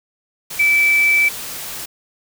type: tone in noise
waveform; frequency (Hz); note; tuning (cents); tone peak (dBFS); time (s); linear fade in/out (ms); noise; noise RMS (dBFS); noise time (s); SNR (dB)
sine; 2316; D7; -25; -11; 0.59-1.29; 10; white; -29; 0.5-1.86; +15
effects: none